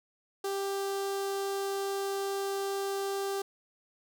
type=tone with notch filter; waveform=sawtooth; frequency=393.9 Hz; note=G4; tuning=8 cents sharp; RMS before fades=-33 dBFS; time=0.44-3.42 s; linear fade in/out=5 ms; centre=2200 Hz; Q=1.4; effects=none